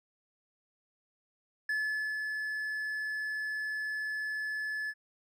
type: tone with ADSR envelope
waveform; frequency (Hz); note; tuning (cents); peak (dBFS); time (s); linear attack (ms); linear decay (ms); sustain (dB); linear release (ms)
triangle; 1723; A6; -37; -27; 1.69-4.94; 4; 470; -4; 49
effects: none